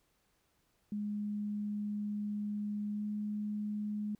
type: tone with pitch glide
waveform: sine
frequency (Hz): 207.7 to 209.4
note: G#3 to G#3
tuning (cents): 0 to +15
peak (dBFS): -34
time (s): 0.92-4.15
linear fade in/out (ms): 2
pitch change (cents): +15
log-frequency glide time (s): 2.91-3.03
effects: pink hiss -75 dBFS RMS until 4.19 s